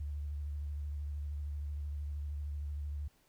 sine tone with vibrato, 73 Hz, D2, 10 cents flat, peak -36 dBFS, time 0-3.08 s, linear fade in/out 5 ms, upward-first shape sine, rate 13 Hz, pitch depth 38 cents each way, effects pink hiss -70 dBFS RMS until 3.28 s

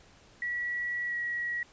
sine tone with pitch glide, 1935 to 1915 Hz, B6 to A#6, -36 to +46 cents, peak -30 dBFS, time 0.42-1.63 s, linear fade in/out 2 ms, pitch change -18 cents, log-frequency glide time 1.07-1.14 s, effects pink hiss -58 dBFS RMS until 1.72 s + resampled to 16000 Hz

